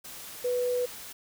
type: tone in noise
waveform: sine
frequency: 493.6 Hz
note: B4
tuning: 1 cent flat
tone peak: -25 dBFS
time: 0.44-0.86 s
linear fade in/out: 10 ms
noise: white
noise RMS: -43 dBFS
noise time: 0.04-1.13 s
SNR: +15 dB
effects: none